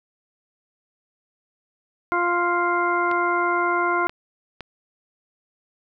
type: harmonic tone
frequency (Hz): 349.2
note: F4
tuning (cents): 0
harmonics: 1 / 2 / 3 / 4 / 6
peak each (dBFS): -25 / -27 / -23 / -24 / -31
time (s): 2.12-4.07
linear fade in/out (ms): 0
type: clicks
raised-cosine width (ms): 0.3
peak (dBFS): -18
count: 3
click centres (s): 3.114 / 4.095 / 4.607
effects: none

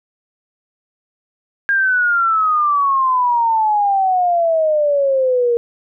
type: exponential sweep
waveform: sine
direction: down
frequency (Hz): 1621 to 467.5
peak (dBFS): -12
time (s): 1.69-5.57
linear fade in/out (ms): 0
effects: none

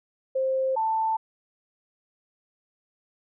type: tone pair in turn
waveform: sine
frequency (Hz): 527 / 886.3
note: C5 / A5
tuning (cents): +12 / +12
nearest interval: major sixth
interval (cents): 900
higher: second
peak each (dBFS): -22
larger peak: neither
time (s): 0.35-0.76 / 0.76-1.17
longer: neither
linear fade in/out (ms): 10
effects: none

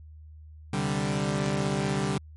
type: chord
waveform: sawtooth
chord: C suspended second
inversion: none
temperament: equal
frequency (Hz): 130.81 / 146.83 / 196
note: C3 / D3 / G3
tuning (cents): 0 / 0 / 0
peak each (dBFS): -29 / -25 / -25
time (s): 0.73-2.18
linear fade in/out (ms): 5
effects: added 77 Hz sine -44 dBFS peak until 2.36 s + MP3 48 kbps

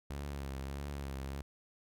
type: tone with vibrato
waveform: sawtooth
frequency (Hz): 69.3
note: C#2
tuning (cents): 0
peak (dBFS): -35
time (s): 0.1-1.42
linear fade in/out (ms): 5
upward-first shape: triangle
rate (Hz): 1.6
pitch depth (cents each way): 64
effects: none

